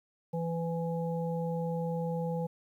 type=harmonic tone; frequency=166.8 Hz; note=E3; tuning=21 cents sharp; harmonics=1 / 3 / 5; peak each=-32 / -35 / -41 dBFS; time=0.33-2.47 s; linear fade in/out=10 ms; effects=11-bit